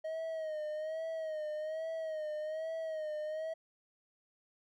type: tone with vibrato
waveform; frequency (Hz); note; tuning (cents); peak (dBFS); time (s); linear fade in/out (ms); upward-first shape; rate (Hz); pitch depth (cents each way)
triangle; 628; D#5; +16; -34; 0.04-3.54; 10; sine; 1.2; 60
effects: none